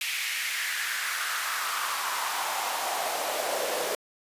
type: noise with high-pass filter sweep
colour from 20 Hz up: pink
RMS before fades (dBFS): -30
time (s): 0.01-3.95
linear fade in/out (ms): 2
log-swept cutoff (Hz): 2400 to 490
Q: 2.8
effects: resampled to 32000 Hz